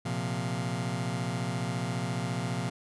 sawtooth chord, Bb suspended second, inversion none, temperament just, 116.54 / 131.11 / 174.81 Hz, Bb2 / C3 / F3, 0 / +4 / +2 cents, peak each -30 dBFS, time 0.05-2.7 s, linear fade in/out 10 ms, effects resampled to 24000 Hz

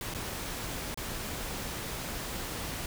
pink noise with dropouts, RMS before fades -37 dBFS, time 0.01-2.86 s, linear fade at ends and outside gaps 1 ms, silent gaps 0.139-0.147 / 0.944-0.974 s, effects none

